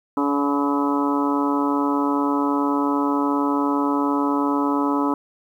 harmonic tone with a mistuned harmonic, 142.6 Hz, C#3, 49 cents sharp, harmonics 2 / 3 / 4 / 5 / 6 / 7 / 8 / 9, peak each -20 / -29 / -32 / -35 / -29 / -26 / -33 / -29 dBFS, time 0.17-5.14 s, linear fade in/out 2 ms, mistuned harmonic 8, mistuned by -17 cents, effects 9-bit

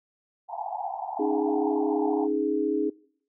white band-pass noise, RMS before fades -33 dBFS, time 0.48-2.28 s, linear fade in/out 50 ms, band 700 to 900 Hz, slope 96 dB/octave
sine chord, C# suspended second, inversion none, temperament just, 277.2 / 311.8 / 415.8 Hz, C#4 / D#4 / G#4, 0 / +4 / +2 cents, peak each -30 / -27 / -26 dBFS, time 1.19-2.9 s, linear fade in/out 10 ms
effects noise-tail reverb RT60 0.6 s tail -23 dB re dry

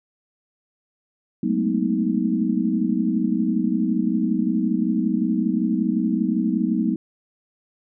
sine tone cluster, 187.2 / 215.2 / 227.3 / 252.6 / 315.4 Hz, F#3 / A3 / A#3 / B3 / D#4, +20 / -38 / -43 / +39 / +24 cents, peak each -25 dBFS, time 1.43-6.96 s, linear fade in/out 5 ms, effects none

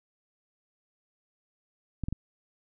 clicks, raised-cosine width 5 ms, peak -19 dBFS, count 3, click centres 2.037 / 2.085 / 2.126 s, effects none

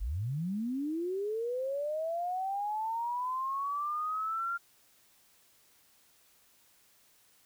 sine linear sweep, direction up, 41.15 to 1396.9 Hz, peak -31 dBFS, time 0-4.58 s, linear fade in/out 20 ms, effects white hiss -65 dBFS RMS until 7.45 s

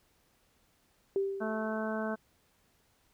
sine tone with exponential decay, 392 Hz, G4, in tune, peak -25 dBFS, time 1.16-1.95 s, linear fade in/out 1 ms, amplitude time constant 170 ms
harmonic tone, 218.3 Hz, A3, 13 cents flat, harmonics 1 / 2 / 3 / 4 / 5 / 6 / 7, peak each -35 / -39 / -37 / -44 / -44 / -46 / -41 dBFS, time 1.4-2.16 s, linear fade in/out 20 ms
effects pink hiss -70 dBFS RMS until 3.13 s

